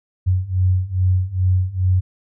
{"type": "beating tone pair", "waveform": "sine", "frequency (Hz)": [91, 93.4], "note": ["F#2", "F#2"], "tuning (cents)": [-28, 17], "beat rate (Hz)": 2.4, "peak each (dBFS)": [-19, -17], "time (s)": [0.26, 2.01], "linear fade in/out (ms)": 20, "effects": []}